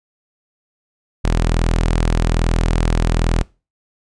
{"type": "tone", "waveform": "sawtooth", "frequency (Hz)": 41.2, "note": "E1", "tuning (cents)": 0, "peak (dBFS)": -10, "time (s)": [1.24, 3.43], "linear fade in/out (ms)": 10, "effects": ["noise-tail reverb RT60 0.3 s tail -23 dB re dry", "resampled to 22050 Hz"]}